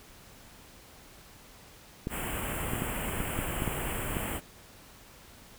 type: clicks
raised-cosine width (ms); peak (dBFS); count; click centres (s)
3; -18; 8; 2.071 / 2.735 / 2.821 / 3.204 / 3.39 / 3.621 / 3.677 / 4.168
type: band-stop noise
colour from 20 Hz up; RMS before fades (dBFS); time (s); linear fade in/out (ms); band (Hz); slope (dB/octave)
pink; -34; 2.09-4.41; 50; 3200 to 7400; 96
effects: pink hiss -53 dBFS RMS until 5.58 s